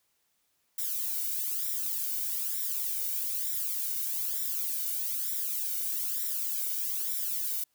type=noise with flanger; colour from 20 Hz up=violet; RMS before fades=-32 dBFS; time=0.78-7.64 s; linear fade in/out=5 ms; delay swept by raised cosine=0.54 to 1.38 ms; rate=1.1 Hz; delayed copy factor=+0.75; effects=white hiss -74 dBFS RMS until 7.74 s